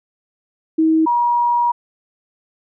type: tone pair in turn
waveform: sine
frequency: 319.2 / 956.5 Hz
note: D#4 / A#5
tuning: +44 / +44 cents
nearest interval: octave + perfect fifth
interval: 1900 cents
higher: second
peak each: -11 / -13 dBFS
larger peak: first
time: 0.78-1.06 / 1.06-1.72 s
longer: second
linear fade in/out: 10 ms
effects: none